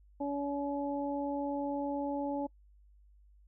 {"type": "harmonic tone", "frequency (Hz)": 283.8, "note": "C#4", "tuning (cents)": 41, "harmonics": [1, 2, 3], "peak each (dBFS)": [-34, -37, -39], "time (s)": [0.2, 2.47], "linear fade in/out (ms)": 10, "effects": ["noise-tail reverb RT60 0.1 s tail -24 dB re dry", "added 50 Hz sine -58 dBFS peak until 3.47 s"]}